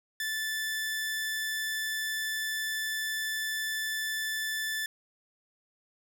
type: tone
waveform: sawtooth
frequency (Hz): 1754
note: A6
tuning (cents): -6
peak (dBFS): -27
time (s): 0.2-4.86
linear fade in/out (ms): 2
effects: none